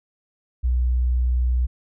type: tone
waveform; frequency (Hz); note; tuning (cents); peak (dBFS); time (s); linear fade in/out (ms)
sine; 61.74; B1; 0; -17; 0.63-1.67; 20
effects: none